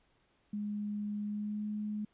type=tone with pitch glide; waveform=sine; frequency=207.6 to 210.6 Hz; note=G#3 to G#3; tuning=0 to +24 cents; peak=-34 dBFS; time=0.53-2.05 s; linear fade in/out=5 ms; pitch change=+24 cents; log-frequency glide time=1.25-1.65 s; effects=pink hiss -72 dBFS RMS until 2.13 s + resampled to 8000 Hz